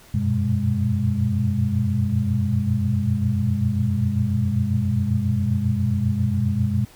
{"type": "tone cluster", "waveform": "sine", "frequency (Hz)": [88.3, 95.7, 117.8, 123.2, 205.3], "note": ["F2", "G2", "A#2", "B2", "G#3"], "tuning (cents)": [20, -41, 19, -4, -20], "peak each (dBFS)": [-30, -23, -29, -23, -24], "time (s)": [0.14, 6.85], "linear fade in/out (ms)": 5, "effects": ["pink hiss -49 dBFS RMS until 6.95 s"]}